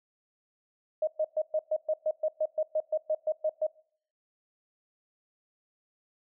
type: tone bursts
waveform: sine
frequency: 622.3 Hz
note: D#5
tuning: in tune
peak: -24 dBFS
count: 16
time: 1.02-3.668 s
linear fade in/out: 5 ms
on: 53 ms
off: 120 ms
effects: noise-tail reverb RT60 0.6 s tail -24 dB re dry